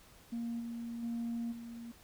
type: tone with level steps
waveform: sine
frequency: 233.6 Hz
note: A#3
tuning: 4 cents sharp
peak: -34 / -38 / -33 / -43 dBFS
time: 0.32-1.92 s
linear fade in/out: 10 ms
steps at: 0.59 / 1.02 / 1.51 s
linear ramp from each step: 20 ms
effects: tanh soft clip ceiling -32 dBFS + pink hiss -60 dBFS RMS until 2.03 s